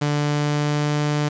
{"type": "tone with pitch glide", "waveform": "sawtooth", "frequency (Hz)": [146.83, 148.28], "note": ["D3", "D3"], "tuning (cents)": [0, 17], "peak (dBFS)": -15, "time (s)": [0.01, 1.29], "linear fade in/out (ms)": 10, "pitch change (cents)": 17, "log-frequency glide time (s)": [0.14, 1], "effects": ["resampled to 16000 Hz", "7-bit"]}